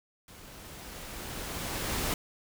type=noise with level ramp; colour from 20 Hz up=pink; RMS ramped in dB=-51 to -30 dBFS; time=0.28-2.14 s; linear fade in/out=2 ms; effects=none